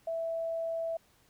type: tone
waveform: sine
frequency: 659.3 Hz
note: E5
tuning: in tune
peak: -31 dBFS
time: 0.07-0.97 s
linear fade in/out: 5 ms
effects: pink hiss -66 dBFS RMS until 1.29 s